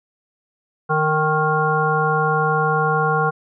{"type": "harmonic tone with a mistuned harmonic", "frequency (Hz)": 155.56, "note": "D#3", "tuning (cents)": 0, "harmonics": [1, 3, 5, 7, 9], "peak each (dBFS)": [-22, -22, -22, -22, -22], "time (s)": [0.89, 3.31], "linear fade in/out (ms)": 20, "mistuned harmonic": 3, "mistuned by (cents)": -16, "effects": []}